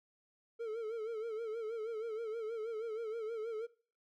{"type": "tone with vibrato", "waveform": "triangle", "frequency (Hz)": 447.3, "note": "A4", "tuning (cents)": 28, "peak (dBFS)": -35, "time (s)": [0.59, 3.67], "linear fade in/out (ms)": 20, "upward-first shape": "sine", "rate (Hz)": 6.3, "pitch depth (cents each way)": 81, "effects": ["noise-tail reverb RT60 0.4 s tail -20 dB re dry"]}